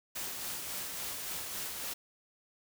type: noise with tremolo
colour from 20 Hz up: white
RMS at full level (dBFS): -38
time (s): 0.15-1.94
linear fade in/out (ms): 10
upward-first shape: sine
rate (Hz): 3.6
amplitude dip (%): 30
effects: none